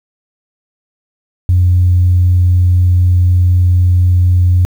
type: tone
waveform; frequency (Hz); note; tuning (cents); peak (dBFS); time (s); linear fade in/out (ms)
sine; 89.6; F2; +45; -5; 1.49-4.65; 0
effects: tanh soft clip ceiling -2 dBFS + 7-bit